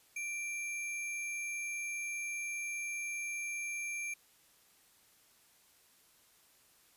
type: tone with sample-and-hold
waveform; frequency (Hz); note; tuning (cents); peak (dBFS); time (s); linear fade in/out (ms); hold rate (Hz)
sine; 2355; D7; +4; -36; 0.16-4.14; 5; 8820
effects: white hiss -66 dBFS RMS until 6.96 s + resampled to 32000 Hz